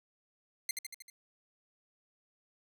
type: tone with echo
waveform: 10% pulse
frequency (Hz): 2093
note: C7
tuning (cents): 0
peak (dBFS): -22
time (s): 0.69-0.71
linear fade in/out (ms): 2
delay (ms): 78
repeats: 5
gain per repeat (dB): -4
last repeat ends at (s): 1.1
effects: none